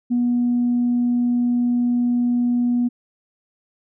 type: tone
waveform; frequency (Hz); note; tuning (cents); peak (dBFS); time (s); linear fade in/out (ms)
sine; 242.6; B3; -31; -15; 0.1-2.89; 20
effects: tanh soft clip ceiling -12 dBFS